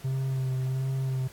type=tone with vibrato; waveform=triangle; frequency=131.6 Hz; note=C3; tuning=10 cents sharp; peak=-24 dBFS; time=0.04-1.28 s; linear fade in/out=10 ms; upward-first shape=sine; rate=1.4 Hz; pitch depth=25 cents each way; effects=pink hiss -51 dBFS RMS until 1.32 s + AAC 64 kbps